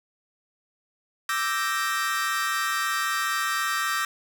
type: chord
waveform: 40% pulse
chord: E half-diminished seventh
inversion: third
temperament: equal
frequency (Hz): 1174.7 / 1318.5 / 1568 / 1864.7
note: D6 / E6 / G6 / Bb6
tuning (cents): 0 / 0 / 0 / 0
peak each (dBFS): -29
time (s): 1.29-4.05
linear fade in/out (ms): 2
effects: none